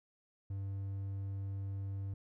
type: tone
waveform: triangle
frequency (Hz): 98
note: G2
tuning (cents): 0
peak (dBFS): -35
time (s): 0.5-2.14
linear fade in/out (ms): 5
effects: none